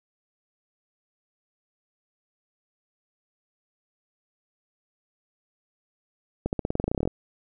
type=accelerating click train; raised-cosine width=2 ms; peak=-12 dBFS; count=16; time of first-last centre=6.46-7.076 s; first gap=69 ms; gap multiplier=0.92; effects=none